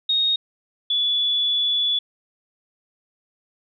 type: tone pair in turn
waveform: sine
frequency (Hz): 3729 / 3433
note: A#7 / A7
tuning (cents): 0 / -43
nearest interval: minor second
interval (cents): 143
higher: first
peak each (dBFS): -17 / -18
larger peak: first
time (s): 0.09-0.36 / 0.9-1.99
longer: second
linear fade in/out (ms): 5
effects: none